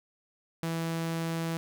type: tone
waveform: sawtooth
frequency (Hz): 164.81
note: E3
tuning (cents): 0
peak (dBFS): -26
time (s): 0.63-1.57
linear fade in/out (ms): 0
effects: none